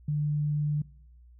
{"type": "tone", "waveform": "sine", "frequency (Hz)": 148.5, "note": "D3", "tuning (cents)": 20, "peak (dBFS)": -25, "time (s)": [0.08, 0.82], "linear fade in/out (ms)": 5, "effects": ["noise-tail reverb RT60 0.7 s tail -22 dB re dry", "added 60 Hz sine -51 dBFS peak until 1.39 s"]}